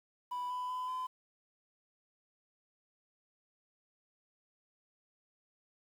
triangle tone with pitch steps, 987.8 / 997.5 / 1007.4 / 1017.3 Hz, B5 / B5 / B5 / C6, 0 / +17 / +34 / -49 cents, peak -33 dBFS, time 0.31-1.07 s, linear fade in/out 10 ms, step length 190 ms, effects tanh soft clip ceiling -29 dBFS + 10-bit

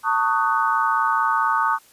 sine chord, D# half-diminished seventh, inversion second, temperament just, 896 / 1120.1 / 1244.5 / 1493.4 Hz, A5 / C#6 / D#6 / F#6, +31 / +18 / 0 / +16 cents, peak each -22 / -23 / -22 / -25 dBFS, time 0.03-1.79 s, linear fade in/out 50 ms, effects white hiss -53 dBFS RMS until 1.92 s + resampled to 32000 Hz

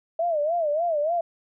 sine tone with vibrato, 638 Hz, D#5, 43 cents sharp, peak -21 dBFS, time 0.19-1.21 s, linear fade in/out 5 ms, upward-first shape sine, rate 3.4 Hz, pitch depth 160 cents each way, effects none

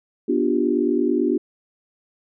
sine chord, G dominant seventh, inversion first, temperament just, 245 / 294 / 352.8 / 392 Hz, B3 / D4 / F4 / G4, -14 / +2 / +18 / 0 cents, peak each -23 / -22 / -22 / -24 dBFS, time 0.28-1.38 s, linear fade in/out 10 ms, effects none

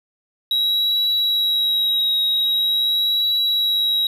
triangle tone with vibrato, 3853 Hz, B7, 44 cents flat, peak -15 dBFS, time 0.51-4.07 s, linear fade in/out 2 ms, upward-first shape triangle, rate 0.44 Hz, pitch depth 24 cents each way, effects none

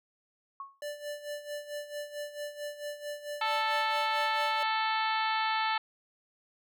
sine tone with exponential decay, 1100 Hz, C#6, 14 cents flat, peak -35 dBFS, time 0.6-0.81 s, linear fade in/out 2 ms, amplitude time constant 45 ms
square tone with tremolo, 587.3 Hz, D5, in tune, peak -35 dBFS, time 0.82-4.63 s, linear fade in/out 2 ms, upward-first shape sine, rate 4.5 Hz, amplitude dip 75%
harmonic tone, 440 Hz, A4, in tune, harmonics 2 / 3 / 4 / 5 / 6 / 7 / 8 / 9 / 10, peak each -30 / -34 / -36 / -38 / -40 / -41 / -42 / -43 / -44 dBFS, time 3.41-5.78 s, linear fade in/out 5 ms
effects none

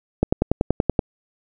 click train, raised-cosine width 2 ms, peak -3 dBFS, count 9, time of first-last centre 0.23-0.992 s, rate 10.5 Hz, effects none

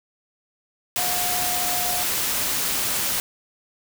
sine tone in noise, 718 Hz, F5, 48 cents sharp, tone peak -29 dBFS, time 0.98-2.03 s, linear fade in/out 0 ms, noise white, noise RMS -24 dBFS, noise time 0.96-3.2 s, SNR -8 dB, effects none

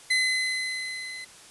30% pulse tone with level ramp, 2034 Hz, C7, 50 cents flat, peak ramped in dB -17 to -34 dBFS, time 0.1-1.25 s, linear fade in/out 10 ms, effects white hiss -49 dBFS RMS until 1.5 s + resampled to 24000 Hz

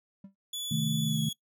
triangle tone with exponential decay, 195.4 Hz, G3, 5 cents flat, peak -38 dBFS, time 0.24-0.35 s, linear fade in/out 5 ms, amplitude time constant 23 ms
sawtooth tone with pitch glide, 3436 to 3354 Hz, A7 to G#7, -42 to +16 cents, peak -31 dBFS, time 0.53-1.33 s, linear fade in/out 5 ms, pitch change -42 cents, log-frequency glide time 1.05-1.21 s
sine chord, A diminished, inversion first, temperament equal, 130.81 / 155.56 / 220 Hz, C3 / Eb3 / A3, 0 / 0 / 0 cents, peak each -35 / -29 / -31 dBFS, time 0.71-1.29 s, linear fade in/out 5 ms
effects noise-tail reverb RT60 0.1 s tail -21 dB re dry

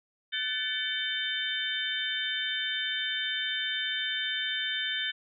sine tone cluster, 1514 / 1749 / 2261 / 3069 / 3604 Hz, F#6 / A6 / C#7 / G7 / A7, +39 / -11 / +34 / -37 / +41 cents, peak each -38 / -35 / -40 / -33 / -34 dBFS, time 0.32-5.12 s, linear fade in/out 20 ms, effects none

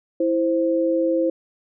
sine tone pair together, 329.6 / 523.2 Hz, E4 / C5, 0 / 0 cents, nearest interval minor sixth, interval 800 cents, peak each -20 dBFS, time 0.2-1.3 s, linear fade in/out 5 ms, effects none

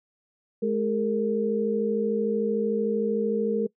sine tone cluster, 211.3 / 404.8 / 458.1 Hz, G#3 / G#4 / A#4, +30 / -44 / -30 cents, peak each -27 / -31 / -24 dBFS, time 0.62-3.67 s, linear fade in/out 10 ms, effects noise-tail reverb RT60 0.1 s tail -21 dB re dry

